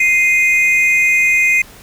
triangle tone pair together, 2093 / 2483 Hz, C7 / D#7, 0 / -4 cents, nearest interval minor third, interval 296 cents, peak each -11 dBFS, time 0-1.62 s, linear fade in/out 5 ms, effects pink hiss -40 dBFS RMS until 1.82 s

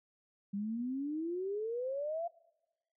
sine exponential sweep, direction up, 196 to 698.5 Hz, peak -34 dBFS, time 0.53-2.28 s, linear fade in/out 10 ms, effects noise-tail reverb RT60 1.0 s tail -23 dB re dry

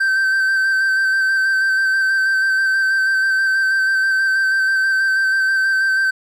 triangle tone with vibrato, 1554 Hz, G6, 16 cents flat, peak -12 dBFS, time 0-6.11 s, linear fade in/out 10 ms, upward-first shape square, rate 6.2 Hz, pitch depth 16 cents each way, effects none

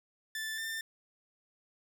sawtooth tone pair in turn, 1760 / 1792.8 Hz, A6 / A6, 0 / +32 cents, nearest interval unison, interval 32 cents, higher second, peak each -32 / -32 dBFS, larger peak neither, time 0.35-0.58 / 0.58-0.81 s, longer neither, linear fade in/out 2 ms, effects none

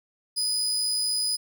30% pulse tone, 4978 Hz, D#8, in tune, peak -21 dBFS, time 0.36-1.37 s, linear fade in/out 20 ms, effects none

